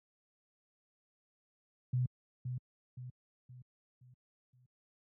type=tone with echo; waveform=sine; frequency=125.5 Hz; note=B2; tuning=28 cents sharp; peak=-28 dBFS; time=1.93-2.06 s; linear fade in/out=5 ms; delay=520 ms; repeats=5; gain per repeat=-7 dB; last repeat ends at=4.66 s; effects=high-pass 80 Hz 12 dB/octave